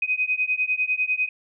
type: beating tone pair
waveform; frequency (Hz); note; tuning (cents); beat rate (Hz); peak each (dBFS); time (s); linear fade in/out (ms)
sine; 2503 / 2513; D#7 / D#7; +10 / +17; 10; -24; 0.02-1.29; 5
effects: none